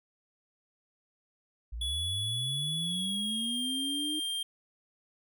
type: linear sweep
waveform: sine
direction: up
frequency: 52.7 to 310 Hz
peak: -35 dBFS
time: 1.72-4.2 s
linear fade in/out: 10 ms
type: tone with pitch glide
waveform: square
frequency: 3399 to 3190 Hz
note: G#7 to G7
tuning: +39 to +30 cents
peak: -32 dBFS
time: 1.81-4.43 s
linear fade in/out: 5 ms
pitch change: -109 cents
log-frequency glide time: 2.79-3.66 s
effects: none